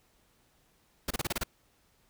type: noise bursts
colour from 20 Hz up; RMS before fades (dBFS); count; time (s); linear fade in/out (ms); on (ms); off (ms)
pink; -31; 7; 1.08-1.436; 5; 26; 29
effects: pink hiss -68 dBFS RMS until 2.09 s